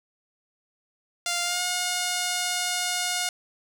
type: tone with pitch glide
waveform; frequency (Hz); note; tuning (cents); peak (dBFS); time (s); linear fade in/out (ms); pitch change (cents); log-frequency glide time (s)
5% pulse; 698.5 to 718.6; F5 to F5; 0 to +49; -13; 1.26-3.29; 2; +49; 1.43-1.62
effects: none